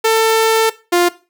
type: tone pair in turn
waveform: sawtooth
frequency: 446.2 / 350.7 Hz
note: A4 / F4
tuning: +24 / +7 cents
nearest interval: major third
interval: 417 cents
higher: first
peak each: -6 dBFS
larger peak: neither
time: 0.04-0.7 / 0.92-1.09 s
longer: first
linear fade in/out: 10 ms
effects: noise-tail reverb RT60 0.3 s tail -17 dB re dry